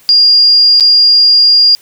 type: tone with dropouts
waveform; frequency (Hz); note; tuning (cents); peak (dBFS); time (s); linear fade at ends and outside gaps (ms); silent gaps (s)
sine; 4821; D8; +45; -3; 0.09-1.75; 0; 0.799-0.807
effects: white hiss -44 dBFS RMS until 1.81 s